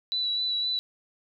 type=tone with vibrato; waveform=sine; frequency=3951 Hz; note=B7; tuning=in tune; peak=-25 dBFS; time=0.12-0.79 s; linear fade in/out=0 ms; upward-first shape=sine; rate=3.9 Hz; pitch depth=19 cents each way; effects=none